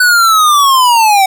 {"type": "linear sweep", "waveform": "square", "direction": "down", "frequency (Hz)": [1500, 751], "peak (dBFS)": -6, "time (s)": [0, 1.26], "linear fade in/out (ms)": 5, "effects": []}